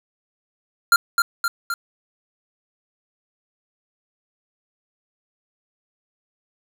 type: tone with echo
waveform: square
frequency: 1388 Hz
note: F6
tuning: 11 cents flat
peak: -11 dBFS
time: 0.92-0.96 s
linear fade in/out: 2 ms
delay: 260 ms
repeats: 3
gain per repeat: -4 dB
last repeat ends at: 1.74 s
effects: 7-bit